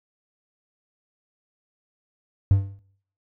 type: tone with exponential decay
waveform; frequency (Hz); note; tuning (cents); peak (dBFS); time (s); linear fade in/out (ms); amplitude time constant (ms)
triangle; 98; G2; 0; -8; 2.51-2.79; 0; 59
effects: noise-tail reverb RT60 0.6 s tail -22 dB re dry + tanh soft clip ceiling -6 dBFS